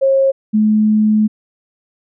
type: tone pair in turn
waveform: sine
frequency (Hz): 540 / 214.3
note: C#5 / A3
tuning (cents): -45 / -45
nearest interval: octave + major third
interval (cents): 1600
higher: first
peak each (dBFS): -9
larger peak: neither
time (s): 0.01-0.32 / 0.53-1.28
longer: second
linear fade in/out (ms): 20
effects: none